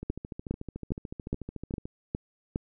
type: two click trains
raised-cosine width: 3 ms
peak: -16 / -24 dBFS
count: 7 / 26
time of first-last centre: 0.1-2.559 / 0.03-1.855 s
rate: 2.44 / 13.7 Hz
effects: none